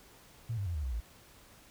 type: tone with pitch steps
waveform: sine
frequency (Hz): 115.2 / 99.71 / 86.3 / 74.7 / 64.65 / 55.96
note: A#2 / G2 / F2 / D2 / C2 / A1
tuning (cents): -20 / +30 / -20 / +30 / -20 / +30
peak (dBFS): -32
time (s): 0.49-1.006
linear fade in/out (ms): 10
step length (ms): 86
effects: pink hiss -58 dBFS RMS until 1.7 s